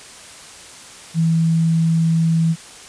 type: tone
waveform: sine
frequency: 163.8 Hz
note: E3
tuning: 11 cents flat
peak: -13 dBFS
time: 1.14-2.56 s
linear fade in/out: 50 ms
effects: white hiss -39 dBFS RMS until 2.88 s + resampled to 22050 Hz